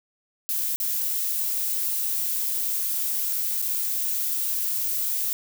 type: noise with dropouts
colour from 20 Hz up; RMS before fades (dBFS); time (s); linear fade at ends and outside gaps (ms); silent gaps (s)
violet; -26; 0.49-5.33; 0; 0.76-0.801 / 3.617-3.624
effects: none

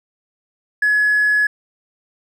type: tone with hard clipping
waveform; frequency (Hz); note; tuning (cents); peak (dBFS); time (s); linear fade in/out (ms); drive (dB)
sine; 1693; G#6; +33; -13; 0.82-1.47; 5; 1
effects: none

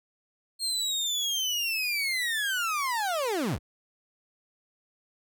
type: linear sweep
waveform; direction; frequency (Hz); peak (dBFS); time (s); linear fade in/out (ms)
30% pulse; down; 4250 to 41.2; -24; 0.59-3.59; 50
effects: none

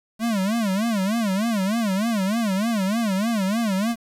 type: tone with vibrato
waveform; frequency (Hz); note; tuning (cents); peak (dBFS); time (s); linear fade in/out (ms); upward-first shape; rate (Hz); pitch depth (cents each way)
square; 210; G#3; +19; -21; 0.19-3.96; 50; sine; 3.3; 200
effects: resampled to 32000 Hz + 8-bit

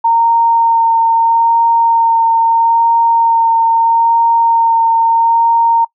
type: tone with vibrato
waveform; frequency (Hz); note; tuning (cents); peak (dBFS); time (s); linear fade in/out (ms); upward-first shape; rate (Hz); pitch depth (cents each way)
sine; 919; A#5; -25; -7; 0.04-5.85; 10; sine; 0.77; 11
effects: noise-tail reverb RT60 0.1 s tail -22 dB re dry

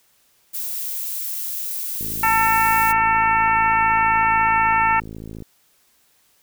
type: noise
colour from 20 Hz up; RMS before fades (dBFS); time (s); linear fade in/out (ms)
violet; -27; 0.53-2.93; 20
type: click train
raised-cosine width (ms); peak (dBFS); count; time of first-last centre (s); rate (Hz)
3; -22; 187; 2.01-5.423; 54.5
type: harmonic tone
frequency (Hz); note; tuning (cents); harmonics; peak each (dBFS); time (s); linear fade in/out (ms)
448; A4; +31; 2 / 3 / 4 / 5 / 6; -17 / -21 / -23 / -25 / -27; 2.23-5; 5
effects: white hiss -60 dBFS RMS until 6.42 s

